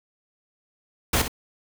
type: noise with echo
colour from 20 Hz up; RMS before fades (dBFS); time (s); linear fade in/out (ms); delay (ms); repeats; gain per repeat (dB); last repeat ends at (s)
pink; -21; 1.13-1.22; 5; 61; 1; -9; 1.281
effects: none